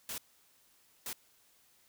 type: noise bursts at uneven times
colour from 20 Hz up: white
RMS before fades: -40 dBFS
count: 2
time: 0.09-0.18 / 1.06-1.13 s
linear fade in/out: 2 ms
effects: white hiss -67 dBFS RMS until 1.88 s